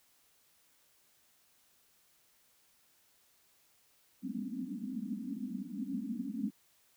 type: band-pass noise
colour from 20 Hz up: white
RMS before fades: -39 dBFS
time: 4.22-6.51 s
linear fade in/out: 20 ms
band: 190 to 280 Hz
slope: 96 dB/octave
effects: white hiss -69 dBFS RMS until 6.96 s